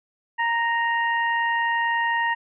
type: harmonic tone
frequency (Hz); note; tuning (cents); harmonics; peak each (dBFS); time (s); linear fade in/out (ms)
931; A#5; -2; 1 / 2 / 3; -23 / -23 / -35; 0.38-2.35; 20
effects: none